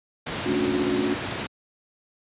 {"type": "noise", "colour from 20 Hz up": "pink", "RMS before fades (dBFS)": -29, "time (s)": [0.26, 1.47], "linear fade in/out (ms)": 10}
{"type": "chord", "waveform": "sine", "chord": "D major seventh", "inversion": "second", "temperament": "equal with one note detuned", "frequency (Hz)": [220, 277.2, 293.7, 363.2], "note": ["A3", "C#4", "D4", "F#4"], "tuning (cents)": [0, 0, 0, -32], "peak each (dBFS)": [-30, -27, -29, -25], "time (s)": [0.45, 1.15], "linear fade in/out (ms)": 20}
{"effects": ["high-pass 100 Hz 12 dB/octave", "resampled to 8000 Hz"]}